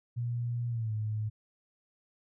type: tone with pitch glide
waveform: sine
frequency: 119.6 to 107.79 Hz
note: A#2 to A2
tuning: +45 to -35 cents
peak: -30 dBFS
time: 0.16-1.3 s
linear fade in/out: 20 ms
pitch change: -180 cents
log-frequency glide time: 0.69-0.93 s
effects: none